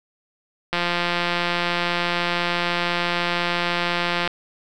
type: click train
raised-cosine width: 0.3 ms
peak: -6 dBFS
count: 618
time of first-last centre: 0.73-4.276 s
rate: 174 Hz
effects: none